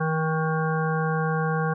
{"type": "harmonic tone with a mistuned harmonic", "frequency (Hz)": 158.4, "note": "D#3", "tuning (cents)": 31, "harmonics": [1, 3, 5, 7, 9, 10], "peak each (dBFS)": [-24, -29, -31, -32, -34, -34], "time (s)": [0, 1.74], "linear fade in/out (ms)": 10, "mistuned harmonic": 1, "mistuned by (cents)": 19, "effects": []}